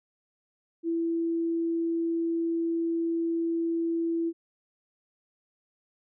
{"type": "tone", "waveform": "sine", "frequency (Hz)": 332.9, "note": "E4", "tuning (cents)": 17, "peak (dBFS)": -25, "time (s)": [0.83, 4.33], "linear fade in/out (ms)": 50, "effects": []}